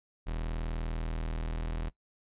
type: tone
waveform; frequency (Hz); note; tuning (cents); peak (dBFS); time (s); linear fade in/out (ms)
40% pulse; 40.31; E1; -38; -31; 0.26-1.9; 20
effects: noise-tail reverb RT60 0.1 s tail -18 dB re dry + resampled to 8000 Hz